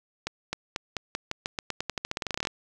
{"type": "accelerating click train", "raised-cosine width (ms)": 0.2, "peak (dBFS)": -12, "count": 24, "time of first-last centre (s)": [0.27, 2.472], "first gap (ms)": 260, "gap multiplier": 0.89, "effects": []}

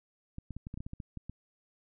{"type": "clicks", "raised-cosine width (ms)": 5, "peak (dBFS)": -28, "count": 12, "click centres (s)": [0.384, 0.507, 0.566, 0.669, 0.741, 0.775, 0.805, 0.865, 0.934, 1.002, 1.173, 1.296], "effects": []}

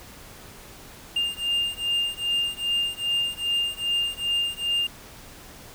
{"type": "beating tone pair", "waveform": "triangle", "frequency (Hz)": [2806, 2808.5], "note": ["F7", "F7"], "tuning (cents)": [8, 9], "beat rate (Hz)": 2.5, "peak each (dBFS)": -25, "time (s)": [1.16, 4.87], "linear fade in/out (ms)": 5, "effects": ["pink hiss -45 dBFS RMS until 5.74 s"]}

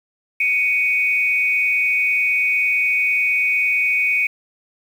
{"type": "tone pair together", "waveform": "sine", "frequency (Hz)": [2239, 2488], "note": ["C#7", "D#7"], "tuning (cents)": [17, -1], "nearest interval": "major second", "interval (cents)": 182, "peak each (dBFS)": -18, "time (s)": [0.4, 4.27], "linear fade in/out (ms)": 5, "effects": ["7-bit"]}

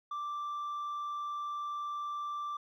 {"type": "tone with hard clipping", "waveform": "triangle", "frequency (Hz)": 1174.7, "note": "D6", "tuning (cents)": 0, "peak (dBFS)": -34, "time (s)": [0.11, 2.57], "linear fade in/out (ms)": 5, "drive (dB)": 1, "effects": []}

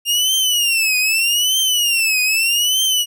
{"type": "tone with vibrato", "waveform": "sawtooth", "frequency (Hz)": 2794, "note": "F7", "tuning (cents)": 0, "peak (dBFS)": -11, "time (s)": [0.05, 3.06], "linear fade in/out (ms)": 50, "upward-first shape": "triangle", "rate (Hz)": 0.81, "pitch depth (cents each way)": 210, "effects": []}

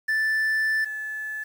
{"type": "tone pair in turn", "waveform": ["triangle", "sine"], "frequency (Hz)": [1760, 1730.8], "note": ["A6", "A6"], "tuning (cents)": [0, -29], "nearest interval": "unison", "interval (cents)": 29, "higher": "first", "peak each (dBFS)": [-19, -29], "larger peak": "first", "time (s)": [[0.08, 0.85], [0.85, 1.44]], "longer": "first", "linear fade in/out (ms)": 10, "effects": ["8-bit"]}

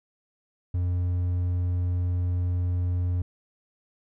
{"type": "tone", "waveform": "triangle", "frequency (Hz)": 89, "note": "F2", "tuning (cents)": 33, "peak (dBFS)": -21, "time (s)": [0.74, 3.22], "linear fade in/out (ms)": 5, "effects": []}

